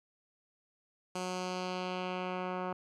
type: tone with low-pass filter sweep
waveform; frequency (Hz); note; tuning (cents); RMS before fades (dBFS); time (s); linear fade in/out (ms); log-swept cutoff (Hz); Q
10% pulse; 182.9; F#3; -20; -37; 1.15-2.73; 5; 8000 to 1500; 1.4
effects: none